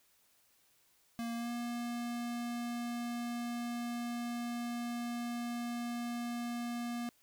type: tone with pitch glide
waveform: square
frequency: 233.1 to 238.4 Hz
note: A#3 to A#3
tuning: 0 to +39 cents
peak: -37 dBFS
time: 1.19-7.09 s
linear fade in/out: 0 ms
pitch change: +39 cents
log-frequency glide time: 1.35-1.51 s
effects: white hiss -70 dBFS RMS until 7.22 s